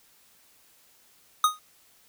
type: tone with exponential decay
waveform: square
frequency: 1244.5 Hz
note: D#6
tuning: in tune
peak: -15 dBFS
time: 1.44-1.59 s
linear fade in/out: 2 ms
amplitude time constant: 32 ms
effects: white hiss -60 dBFS RMS until 2.08 s